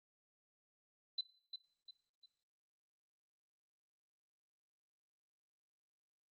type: tone with echo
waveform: sine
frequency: 4017 Hz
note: B7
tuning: 29 cents sharp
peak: -35 dBFS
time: 1.18-1.21 s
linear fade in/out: 5 ms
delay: 350 ms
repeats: 3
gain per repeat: -8 dB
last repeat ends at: 2.26 s
effects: noise-tail reverb RT60 0.6 s tail -20 dB re dry + Opus 48 kbps